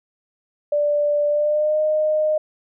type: tone with pitch glide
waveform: sine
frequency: 587.3 to 615.4 Hz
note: D5 to D#5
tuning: 0 to -19 cents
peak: -16 dBFS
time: 0.72-2.38 s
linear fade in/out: 5 ms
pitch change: +81 cents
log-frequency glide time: 1.28-1.8 s
effects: none